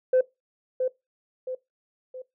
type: tone with echo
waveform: sine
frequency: 512 Hz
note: C5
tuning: 38 cents flat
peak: -15 dBFS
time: 0.13-0.21 s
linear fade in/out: 5 ms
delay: 670 ms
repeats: 3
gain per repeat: -7 dB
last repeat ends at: 2.22 s
effects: noise-tail reverb RT60 0.2 s tail -20 dB re dry + tanh soft clip ceiling -14 dBFS